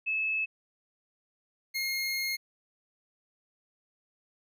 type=tone pair in turn; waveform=sine / 25% pulse; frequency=2600 / 2144 Hz; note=E7 / C7; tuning=-24 / +42 cents; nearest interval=minor third; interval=334 cents; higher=first; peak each=-27 / -26 dBFS; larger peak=second; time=0.06-0.46 / 1.74-2.37 s; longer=second; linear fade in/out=20 ms; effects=none

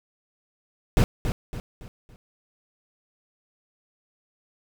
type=noise with echo; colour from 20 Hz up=brown; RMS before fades=-17 dBFS; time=0.97-1.04 s; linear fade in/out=0 ms; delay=280 ms; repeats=4; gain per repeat=-8 dB; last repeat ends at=2.16 s; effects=none

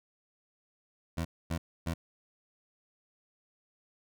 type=tone bursts at uneven times; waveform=20% pulse; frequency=83.4 Hz; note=E2; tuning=21 cents sharp; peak=-26 dBFS; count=3; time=1.17-1.25 / 1.5-1.58 / 1.86-1.94 s; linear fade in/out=10 ms; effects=none

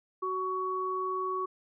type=tone pair together; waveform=sine; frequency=373.8 / 1120 Hz; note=F#4 / C#6; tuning=+18 / +18 cents; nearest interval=octave + perfect fifth; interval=1900 cents; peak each=-34 / -31 dBFS; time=0.22-1.46 s; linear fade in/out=10 ms; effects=none

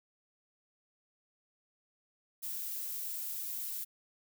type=noise; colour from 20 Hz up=violet; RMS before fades=-39 dBFS; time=2.42-3.85 s; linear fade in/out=20 ms; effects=none

